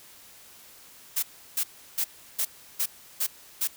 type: noise bursts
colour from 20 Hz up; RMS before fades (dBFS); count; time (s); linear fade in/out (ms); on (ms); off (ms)
blue; -26; 7; 1.16-3.676; 10; 68; 340
effects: white hiss -51 dBFS RMS until 3.76 s